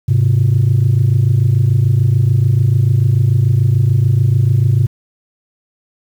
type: tone pair together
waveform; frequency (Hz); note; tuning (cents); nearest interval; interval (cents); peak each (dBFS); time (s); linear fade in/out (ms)
sine; 103.96 / 130.81; G#2 / C3; +2 / 0; major third; 398; -10; 0.08-4.87; 10
effects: tanh soft clip ceiling -5 dBFS + 7-bit